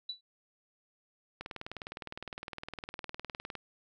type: tone with exponential decay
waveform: sine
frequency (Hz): 3951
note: B7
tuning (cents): 0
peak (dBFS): -32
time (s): 0.09-0.21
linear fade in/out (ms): 5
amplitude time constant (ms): 25
type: click train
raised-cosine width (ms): 0.3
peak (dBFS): -24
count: 43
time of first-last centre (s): 1.41-3.553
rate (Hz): 19.6
effects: none